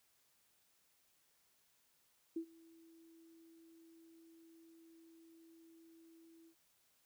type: tone with ADSR envelope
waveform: sine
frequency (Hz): 329.1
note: E4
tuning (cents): -3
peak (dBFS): -36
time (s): 2.36-6.55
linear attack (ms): 6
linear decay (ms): 84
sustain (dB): -24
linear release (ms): 77
effects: white hiss -75 dBFS RMS until 7.05 s